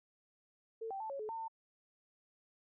sine tone with pitch steps, 449.1 / 779 / 879 / 553 / 429.1 / 904 / 899 Hz, A4 / G5 / A5 / C#5 / A4 / A5 / A5, +35 / -11 / -2 / -4 / -43 / +47 / +37 cents, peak -39 dBFS, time 0.81-1.482 s, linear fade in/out 10 ms, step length 96 ms, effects none

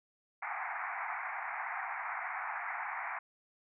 pink band-pass noise, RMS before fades -39 dBFS, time 0.42-3.19 s, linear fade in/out 5 ms, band 710 to 2300 Hz, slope 96 dB/octave, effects none

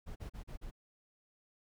brown noise bursts, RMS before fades -44 dBFS, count 5, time 0.06-0.712 s, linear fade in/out 20 ms, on 100 ms, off 38 ms, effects none

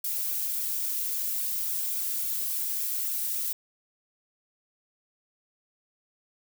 violet noise with flanger, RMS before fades -30 dBFS, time 0.04-3.53 s, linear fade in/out 5 ms, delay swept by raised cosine 0.98 to 3.08 ms, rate 3.6 Hz, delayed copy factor -0.6, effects none

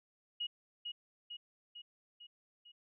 sine tone with echo, 2890 Hz, F#7, 41 cents flat, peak -35 dBFS, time 0.4-0.47 s, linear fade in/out 10 ms, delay 450 ms, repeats 5, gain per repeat -4 dB, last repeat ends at 2.72 s, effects none

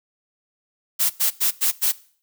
blue noise bursts, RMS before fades -19 dBFS, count 5, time 0.99-1.924 s, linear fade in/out 20 ms, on 110 ms, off 96 ms, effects noise-tail reverb RT60 0.5 s tail -20 dB re dry

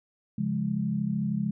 sine chord, Db major, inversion none, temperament equal, 138.59 / 174.61 / 207.7 Hz, Db3 / F3 / Ab3, 0 / 0 / 0 cents, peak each -32 / -31 / -28 dBFS, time 0.38-1.51 s, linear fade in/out 5 ms, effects none

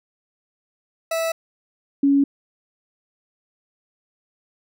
40% pulse / sine tone pair in turn, 655 / 279.5 Hz, E5 / C#4, -11 / +14 cents, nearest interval octave + minor third, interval 1475 cents, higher first, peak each -20 / -13 dBFS, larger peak second, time 1.11-1.32 / 2.03-2.24 s, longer neither, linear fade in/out 5 ms, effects none

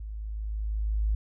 sine tone with level ramp, 53 Hz, G#1, 36 cents sharp, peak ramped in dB -35 to -22 dBFS, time 0-1.15 s, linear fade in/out 5 ms, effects none

